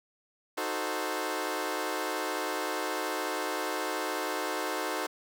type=chord; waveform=15% pulse; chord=D# diminished seventh; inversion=none; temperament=equal; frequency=311.1 / 370 / 440 / 523.3 Hz; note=D#4 / F#4 / A4 / C5; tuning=0 / 0 / 0 / 0 cents; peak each=-30 dBFS; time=0.57-5.07 s; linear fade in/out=10 ms; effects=none